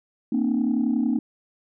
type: tone cluster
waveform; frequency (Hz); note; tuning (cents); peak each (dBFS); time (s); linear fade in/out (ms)
sine; 229.5 / 260.4 / 300.9; A#3 / C4 / D4; -27 / -8 / +42; -22 / -23 / -25; 0.32-1.19; 5
effects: tanh soft clip ceiling -14 dBFS